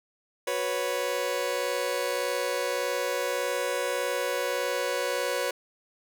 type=chord; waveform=sawtooth; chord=F# suspended fourth; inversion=none; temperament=just; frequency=370 / 493.3 / 555 Hz; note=F#4 / B4 / C#5; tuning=0 / -2 / +2 cents; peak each=-32 / -26 / -26 dBFS; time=0.47-5.51 s; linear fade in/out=5 ms; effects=none